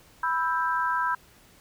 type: chord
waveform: sine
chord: E minor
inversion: second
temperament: just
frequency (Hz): 988.9 / 1318.5 / 1582.2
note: B5 / E6 / G6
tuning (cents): +2 / 0 / +16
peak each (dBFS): -26 / -29 / -29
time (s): 0.23-1.15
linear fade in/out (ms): 5
effects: pink hiss -56 dBFS RMS until 1.6 s